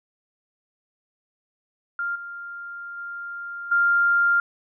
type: tone with level steps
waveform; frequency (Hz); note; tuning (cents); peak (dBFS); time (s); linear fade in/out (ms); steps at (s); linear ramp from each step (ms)
sine; 1396.9; F6; 0; -24 / -33 / -31 / -16; 1.99-4.4; 2; 2.15 / 2.97 / 3.71; 10
effects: none